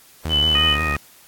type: tone with vibrato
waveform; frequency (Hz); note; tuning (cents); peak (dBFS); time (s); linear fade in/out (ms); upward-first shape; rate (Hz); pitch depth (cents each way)
sawtooth; 76.1; D#2; -38; -19; 0.25-0.97; 5; sine; 5.6; 110
type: tone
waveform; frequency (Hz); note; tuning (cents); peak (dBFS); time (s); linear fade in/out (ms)
sine; 3002; F#7; +24; -15; 0.29-0.77; 50
type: harmonic tone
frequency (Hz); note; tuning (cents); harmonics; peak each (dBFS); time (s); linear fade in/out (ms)
622.3; D#5; 0; 2 / 3 / 4; -25 / -25 / -25; 0.55-0.96; 0
effects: white hiss -49 dBFS RMS until 1.27 s + AAC 64 kbps